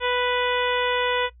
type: harmonic tone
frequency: 493.9 Hz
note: B4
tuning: in tune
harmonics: 1 / 2 / 3 / 4 / 5 / 6 / 7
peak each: -24 / -27 / -29 / -30 / -31 / -32 / -32 dBFS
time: 0-1.3 s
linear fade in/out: 50 ms
effects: noise-tail reverb RT60 0.1 s tail -19 dB re dry + added 60 Hz sine -47 dBFS peak until 1.4 s